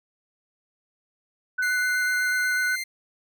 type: tone with vibrato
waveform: sine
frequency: 1489 Hz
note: F#6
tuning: 11 cents sharp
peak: -22 dBFS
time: 1.58-2.76 s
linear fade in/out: 10 ms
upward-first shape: square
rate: 8.1 Hz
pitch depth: 11 cents each way
type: tone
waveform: sawtooth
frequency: 2093 Hz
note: C7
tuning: in tune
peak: -25 dBFS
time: 1.62-2.84 s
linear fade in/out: 10 ms
effects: none